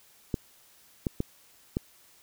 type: clicks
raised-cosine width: 3 ms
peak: -14 dBFS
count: 4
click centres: 0.342 / 1.068 / 1.204 / 1.769 s
effects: white hiss -59 dBFS RMS until 2.22 s